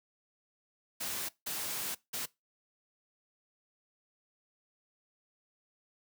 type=noise bursts at uneven times; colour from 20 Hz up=white; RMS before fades=-37 dBFS; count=3; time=1-1.29 / 1.46-1.95 / 2.13-2.26 s; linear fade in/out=10 ms; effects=noise-tail reverb RT60 0.2 s tail -21 dB re dry + high-pass 100 Hz 12 dB/octave